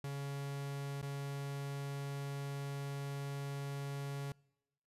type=tone with dropouts; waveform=45% pulse; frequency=140.1 Hz; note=C#3; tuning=19 cents sharp; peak=-39 dBFS; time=0.04-4.32 s; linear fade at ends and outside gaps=2 ms; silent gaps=1.015-1.027 s; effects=noise-tail reverb RT60 0.9 s tail -25 dB re dry + resampled to 32000 Hz